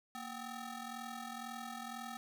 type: ring-modulated tone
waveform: 20% pulse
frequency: 510 Hz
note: C5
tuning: 44 cents flat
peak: -35 dBFS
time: 0.15-2.17 s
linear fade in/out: 0 ms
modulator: 276 Hz
effects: none